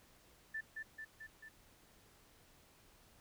sine tone with echo, 1766 Hz, A6, 6 cents sharp, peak -39 dBFS, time 0.54-0.61 s, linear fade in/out 10 ms, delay 220 ms, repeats 4, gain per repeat -3 dB, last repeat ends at 1.49 s, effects pink hiss -66 dBFS RMS until 3.2 s

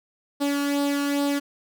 sawtooth tone with flanger, 284.3 Hz, C#4, 44 cents sharp, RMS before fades -24 dBFS, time 0.4-1.4 s, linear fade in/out 20 ms, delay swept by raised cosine 0.22 to 0.73 ms, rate 2.4 Hz, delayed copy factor +0.55, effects none

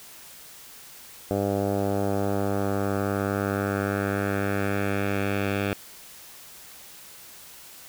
10% pulse tone with low-pass filter sweep, 99.6 Hz, G2, 28 cents sharp, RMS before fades -26 dBFS, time 1.31-5.73 s, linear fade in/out 0 ms, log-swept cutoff 680 to 2800 Hz, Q 1.9, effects white hiss -46 dBFS RMS until 7.88 s

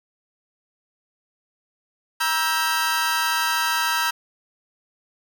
sawtooth chord, E diminished, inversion second, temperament just, 949.3 / 1318.5 / 1582.2 Hz, Bb5 / E6 / G6, +31 / 0 / +16 cents, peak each -21 dBFS, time 2.2-4.11 s, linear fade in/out 10 ms, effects none

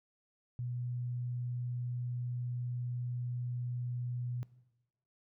sine tone, 122.6 Hz, B2, 12 cents flat, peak -35 dBFS, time 0.59-4.43 s, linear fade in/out 0 ms, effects noise-tail reverb RT60 1.0 s tail -19 dB re dry

